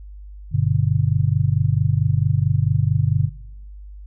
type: chord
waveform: sine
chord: G major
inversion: none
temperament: just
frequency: 98 / 122.5 / 147 Hz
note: G2 / B2 / D3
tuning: 0 / -14 / +2 cents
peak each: -20 dBFS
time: 0.51-3.3 s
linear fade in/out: 50 ms
effects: noise-tail reverb RT60 0.8 s tail -21 dB re dry + added 50 Hz sine -35 dBFS peak until 4.06 s